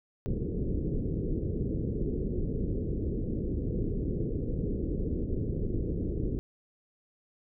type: low-pass noise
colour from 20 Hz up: pink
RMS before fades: -31 dBFS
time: 0.26-6.39 s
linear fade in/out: 0 ms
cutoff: 460 Hz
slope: 48 dB/octave
effects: none